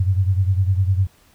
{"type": "beating tone pair", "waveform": "sine", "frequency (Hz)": [92.9, 102.8], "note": ["F#2", "G#2"], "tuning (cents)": [7, -17], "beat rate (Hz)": 9.9, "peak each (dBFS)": [-16, -21], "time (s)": [0, 1.07], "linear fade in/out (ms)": 5, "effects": ["pink hiss -55 dBFS RMS until 1.34 s"]}